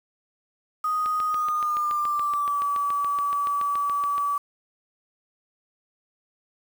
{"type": "tone with pitch glide", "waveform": "sine", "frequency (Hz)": [1244.5, 1147.8], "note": ["D#6", "D6"], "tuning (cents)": [0, -40], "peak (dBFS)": -22, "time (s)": [0.84, 4.38], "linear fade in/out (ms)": 5, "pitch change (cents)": -140, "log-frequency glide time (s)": [1.27, 2.62]}
{"type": "click train", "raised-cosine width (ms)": 0.3, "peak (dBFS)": -21, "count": 23, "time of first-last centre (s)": [1.06, 4.181], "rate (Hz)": 7.05}
{"effects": ["7-bit"]}